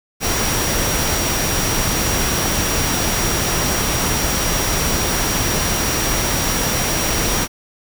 sine tone in noise, 5690 Hz, F8, 31 cents sharp, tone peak -25 dBFS, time 0.2-7.48 s, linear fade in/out 50 ms, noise pink, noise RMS -19 dBFS, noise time 0.2-7.48 s, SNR -9 dB, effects none

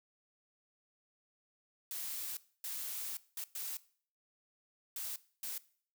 blue noise bursts at uneven times, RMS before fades -41 dBFS, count 6, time 1.91-2.37 / 2.64-3.17 / 3.37-3.44 / 3.55-3.77 / 4.96-5.16 / 5.43-5.58 s, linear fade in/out 2 ms, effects noise-tail reverb RT60 0.5 s tail -19 dB re dry

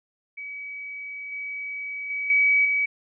sine tone with level steps, 2275 Hz, C#7, 44 cents sharp, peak -33 / -30 / -26 / -16 / -20 dBFS, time 0.37-2.86 s, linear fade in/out 10 ms, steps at 1.32 / 2.1 / 2.3 / 2.65 s, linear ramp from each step 2 ms, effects none

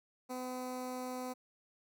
15% pulse tone with notch filter, 253.3 Hz, B3, 44 cents sharp, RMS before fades -41 dBFS, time 0.29-1.34 s, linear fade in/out 20 ms, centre 3000 Hz, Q 1.1, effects none

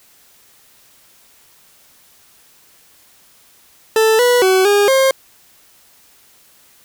40% pulse tone with pitch steps, 441.2 / 489.3 / 376.5 / 408 / 533 Hz, A4 / B4 / F#4 / G#4 / C5, +5 / -16 / +30 / -31 / +32 cents, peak -9 dBFS, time 3.96-5.11 s, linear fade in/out 2 ms, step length 230 ms, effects white hiss -50 dBFS RMS until 6.84 s

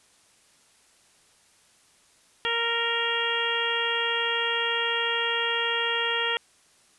harmonic tone with a mistuned harmonic, 466.2 Hz, A#4, in tune, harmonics 1 / 2 / 3 / 4 / 5 / 6 / 7, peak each -32 / -33 / -32 / -30 / -36 / -30 / -30 dBFS, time 2.45-6.37 s, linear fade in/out 0 ms, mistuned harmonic 3, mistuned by -16 cents, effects white hiss -60 dBFS RMS until 6.98 s + resampled to 24000 Hz

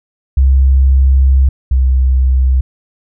sine tone pair in turn, 66.6 / 64.78 Hz, C2 / C2, +31 / -17 cents, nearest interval unison, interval 48 cents, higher first, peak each -5 / -7 dBFS, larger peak first, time 0.37-1.49 / 1.71-2.61 s, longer first, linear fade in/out 5 ms, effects none

